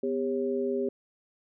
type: tone cluster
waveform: sine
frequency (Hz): 249.8 / 400.8 / 546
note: B3 / G4 / C#5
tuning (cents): +20 / +38 / -26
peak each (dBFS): -32 / -28 / -35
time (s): 0.03-0.89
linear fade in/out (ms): 5
effects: none